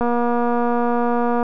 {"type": "click train", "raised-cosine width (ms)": 1, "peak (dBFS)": -8, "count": 340, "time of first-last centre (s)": [0.01, 1.428], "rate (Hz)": 239, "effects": []}